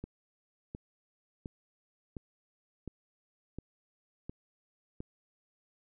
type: click train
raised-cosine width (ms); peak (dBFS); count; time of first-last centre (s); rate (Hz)
3; -27; 8; 0.04-5.005; 1.41
effects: none